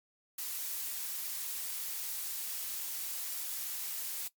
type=noise; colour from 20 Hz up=blue; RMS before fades=-38 dBFS; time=0.38-4.28 s; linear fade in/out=5 ms; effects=noise-tail reverb RT60 0.1 s tail -18 dB re dry + MP3 96 kbps